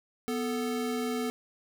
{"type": "tone pair together", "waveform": "square", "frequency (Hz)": [246.9, 439.9], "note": ["B3", "A4"], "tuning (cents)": [0, 0], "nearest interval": "minor seventh", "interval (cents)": 1000, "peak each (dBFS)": [-32, -34], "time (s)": [0.28, 1.3], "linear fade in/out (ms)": 0, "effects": []}